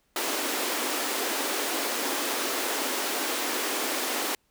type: high-pass noise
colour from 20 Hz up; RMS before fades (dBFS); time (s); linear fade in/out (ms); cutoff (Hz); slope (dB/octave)
pink; -29; 0.16-4.35; 2; 260; 48
effects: pink hiss -70 dBFS RMS until 4.5 s